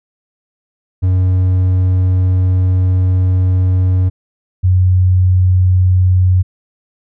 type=tone pair in turn; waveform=triangle / sine; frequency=92.3 / 91.93 Hz; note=F#2 / F#2; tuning=-4 / -11 cents; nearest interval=unison; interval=7 cents; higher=first; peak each=-7 dBFS; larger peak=neither; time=1.02-4.1 / 4.63-6.43 s; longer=first; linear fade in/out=20 ms; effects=none